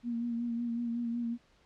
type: tone with vibrato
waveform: sine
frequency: 235.5 Hz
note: A#3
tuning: 18 cents sharp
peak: -31 dBFS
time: 0.03-1.38 s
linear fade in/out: 50 ms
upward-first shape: sine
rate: 5.4 Hz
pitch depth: 31 cents each way
effects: pink hiss -66 dBFS RMS until 1.65 s + low-pass 5000 Hz 12 dB/octave